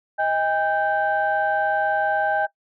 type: tone cluster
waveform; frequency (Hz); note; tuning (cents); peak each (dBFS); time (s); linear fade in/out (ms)
sine; 631 / 807 / 1557; D#5 / G#5 / G6; +24 / -50 / -12; -24 / -21 / -24; 0.18-2.47; 20
effects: noise-tail reverb RT60 0.1 s tail -19 dB re dry + tanh soft clip ceiling -10 dBFS